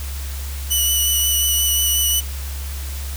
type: tone with vibrato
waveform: 10% pulse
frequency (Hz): 2960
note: F#7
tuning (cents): 0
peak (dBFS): -8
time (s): 0.7-2.21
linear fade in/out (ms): 20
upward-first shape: sine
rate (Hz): 5.6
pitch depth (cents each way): 14
effects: added 69 Hz sine -25 dBFS peak until 3.16 s + white hiss -35 dBFS RMS until 3.16 s